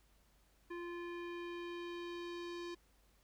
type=tone with low-pass filter sweep; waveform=square; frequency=346.7 Hz; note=F4; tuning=13 cents flat; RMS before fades=-45 dBFS; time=0.7-2.75 s; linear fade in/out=10 ms; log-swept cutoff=2000 to 4900 Hz; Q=1.6; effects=added 50 Hz sine -70 dBFS peak until 3.23 s + pink hiss -73 dBFS RMS until 3.23 s